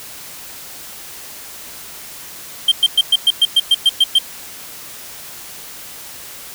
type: tone bursts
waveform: triangle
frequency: 3163 Hz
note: G7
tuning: 15 cents sharp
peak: -6 dBFS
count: 11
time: 2.68-4.187 s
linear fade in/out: 5 ms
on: 37 ms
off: 110 ms
effects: white hiss -34 dBFS RMS until 6.54 s